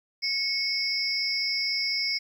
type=tone cluster; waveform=sine; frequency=2188 / 4982 / 5370 Hz; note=C#7 / D#8 / E8; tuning=-23 / +1 / +31 cents; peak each=-29 dBFS; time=0.22-2.19 s; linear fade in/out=20 ms; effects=tanh soft clip ceiling -15 dBFS + 10-bit